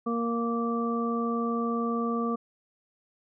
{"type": "harmonic tone", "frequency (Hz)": 233.1, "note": "A#3", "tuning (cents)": 0, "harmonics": [1, 2, 3, 5], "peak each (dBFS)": [-28, -32, -39, -32], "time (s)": [0.06, 2.36], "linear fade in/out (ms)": 10, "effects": []}